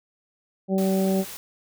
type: harmonic tone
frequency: 191.4 Hz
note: G3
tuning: 41 cents flat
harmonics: 1 / 2 / 3 / 4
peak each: -21 / -26 / -28 / -35 dBFS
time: 0.68-1.25 s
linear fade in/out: 50 ms
type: noise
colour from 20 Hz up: white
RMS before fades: -38 dBFS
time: 0.78-1.37 s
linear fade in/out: 0 ms
effects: none